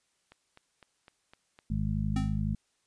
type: click train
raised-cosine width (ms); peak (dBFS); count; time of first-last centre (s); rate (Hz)
0.3; -35; 6; 0.32-1.589; 3.94
type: harmonic tone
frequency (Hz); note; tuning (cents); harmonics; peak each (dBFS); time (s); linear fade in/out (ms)
51.91; G#1; 0; 1 / 2 / 3 / 4; -33 / -33 / -33 / -33; 1.7-2.55; 5
type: tone with exponential decay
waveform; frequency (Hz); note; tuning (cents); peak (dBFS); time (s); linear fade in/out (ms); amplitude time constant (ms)
square; 259.5; C4; -14; -29; 2.16-2.41; 5; 54
effects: white hiss -74 dBFS RMS until 2.86 s + resampled to 22050 Hz